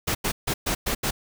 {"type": "noise bursts at uneven times", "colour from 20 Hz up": "pink", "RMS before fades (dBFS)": -25, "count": 6, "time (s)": [[0.07, 0.15], [0.24, 0.32], [0.47, 0.54], [0.66, 0.75], [0.86, 0.95], [1.03, 1.11]], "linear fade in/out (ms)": 10, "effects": []}